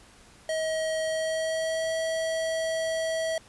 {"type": "tone with pitch glide", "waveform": "square", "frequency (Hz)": [636, 647.5], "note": ["D#5", "E5"], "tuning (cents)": [38, -31], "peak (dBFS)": -27, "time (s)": [0.49, 3.38], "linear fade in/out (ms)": 2, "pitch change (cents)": 31, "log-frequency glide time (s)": [1.03, 1.91], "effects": ["pink hiss -54 dBFS RMS until 3.48 s", "resampled to 24000 Hz"]}